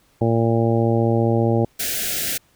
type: harmonic tone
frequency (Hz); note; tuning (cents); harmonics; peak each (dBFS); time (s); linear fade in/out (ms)
115; A#2; -23; 1 / 2 / 3 / 4 / 5 / 6 / 7; -19 / -22 / -22 / -24 / -25 / -32 / -28; 0.21-1.65; 5
type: band-stop noise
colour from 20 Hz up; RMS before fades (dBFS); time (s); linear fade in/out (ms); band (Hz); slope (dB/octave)
white; -24; 1.79-2.38; 10; 740 to 1400; 96
effects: pink hiss -59 dBFS RMS until 2.55 s